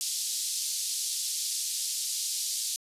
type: band-pass noise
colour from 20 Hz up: pink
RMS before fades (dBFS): -32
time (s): 0.01-2.76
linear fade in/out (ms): 0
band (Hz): 4300 to 11000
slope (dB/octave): 24
effects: resampled to 32000 Hz